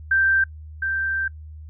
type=tone pair in turn; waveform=sine; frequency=1568 / 1568 Hz; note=G6 / G6; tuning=0 / 0 cents; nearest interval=unison; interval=0 cents; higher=neither; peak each=-15 / -21 dBFS; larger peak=first; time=0.11-0.44 / 0.82-1.28 s; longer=second; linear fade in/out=5 ms; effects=noise-tail reverb RT60 0.1 s tail -25 dB re dry + added 77 Hz sine -36 dBFS peak until 1.69 s